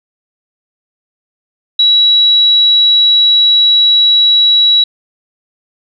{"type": "tone", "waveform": "sine", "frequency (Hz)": 3900, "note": "B7", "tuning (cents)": -23, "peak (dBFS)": -5, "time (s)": [1.79, 4.84], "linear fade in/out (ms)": 5, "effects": []}